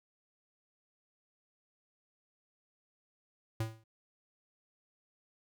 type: tone with exponential decay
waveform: square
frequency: 111.4 Hz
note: A2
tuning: 22 cents sharp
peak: -30 dBFS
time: 3.6-3.84 s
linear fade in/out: 5 ms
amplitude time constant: 52 ms
effects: none